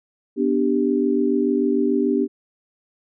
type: chord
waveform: sine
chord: G major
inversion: first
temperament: equal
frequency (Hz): 246.9 / 293.7 / 392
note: B3 / D4 / G4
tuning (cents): 0 / 0 / 0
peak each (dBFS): -21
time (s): 0.36-2.28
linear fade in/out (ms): 50
effects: none